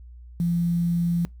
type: tone with quantisation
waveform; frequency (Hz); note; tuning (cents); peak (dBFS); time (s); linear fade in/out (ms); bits
sine; 171.5; F3; -31; -20; 0.4-1.25; 0; 8
effects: noise-tail reverb RT60 0.2 s tail -25 dB re dry + added 60 Hz sine -41 dBFS peak until 1.4 s